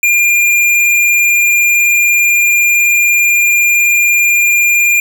square tone, 2403 Hz, D7, 39 cents sharp, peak -8 dBFS, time 0.03-5 s, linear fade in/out 2 ms, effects none

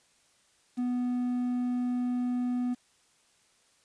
triangle tone with quantisation, 246.9 Hz, B3, in tune, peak -25 dBFS, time 0.77-2.75 s, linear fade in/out 20 ms, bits 9, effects white hiss -66 dBFS RMS until 3.84 s + resampled to 22050 Hz

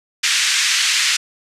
pink band-pass noise, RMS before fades -17 dBFS, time 0.23-1.17 s, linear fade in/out 10 ms, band 1800 to 7700 Hz, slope 24 dB/octave, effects resampled to 32000 Hz

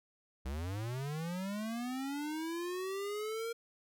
square linear sweep, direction up, 61.74 to 466.2 Hz, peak -37 dBFS, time 0.45-3.53 s, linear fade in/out 10 ms, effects none

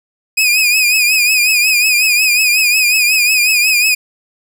sawtooth tone with vibrato, 2489 Hz, D#7, in tune, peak -6 dBFS, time 0.37-3.95 s, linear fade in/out 10 ms, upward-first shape triangle, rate 5.5 Hz, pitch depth 85 cents each way, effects none

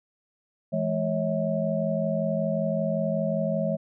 sine tone cluster, 165.3 / 210.6 / 552 / 644 Hz, E3 / G#3 / C#5 / E5, +5 / +24 / -7 / -41 cents, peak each -29 dBFS, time 0.72-3.77 s, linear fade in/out 20 ms, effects none

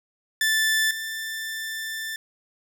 sawtooth tone pair in turn, 1760 / 1773.3 Hz, A6 / A6, 0 / +13 cents, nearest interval unison, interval 13 cents, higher second, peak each -16 / -26 dBFS, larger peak first, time 0.41-0.91 / 0.91-2.16 s, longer second, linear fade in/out 2 ms, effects none

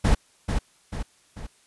brown noise with echo, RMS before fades -18 dBFS, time 0.04-0.15 s, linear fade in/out 10 ms, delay 440 ms, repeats 3, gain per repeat -6 dB, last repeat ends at 1.47 s, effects white hiss -60 dBFS RMS until 1.66 s + resampled to 24000 Hz

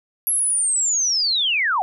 sine linear sweep, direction down, 11410 to 697 Hz, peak -17 dBFS, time 0.27-1.82 s, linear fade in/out 0 ms, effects none

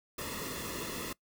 pink noise with comb filter, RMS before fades -39 dBFS, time 0.18-1.13 s, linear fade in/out 5 ms, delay 1.3 ms, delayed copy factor -0.75, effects noise-tail reverb RT60 0.1 s tail -21 dB re dry

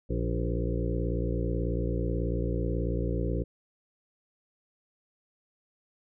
harmonic tone with a mistuned harmonic, 58.27 Hz, A#1, in tune, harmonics 1 / 2 / 3 / 5 / 6 / 7 / 8 / 9, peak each -30 / -33 / -35 / -37 / -38 / -38 / -39 / -40 dBFS, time 0.09-3.44 s, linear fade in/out 20 ms, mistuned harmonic 8, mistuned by +33 cents, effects none

